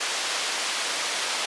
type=band-pass noise; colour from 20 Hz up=white; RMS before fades=-28 dBFS; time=0-1.46 s; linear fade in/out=10 ms; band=480 to 5400 Hz; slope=12 dB/octave; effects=resampled to 24000 Hz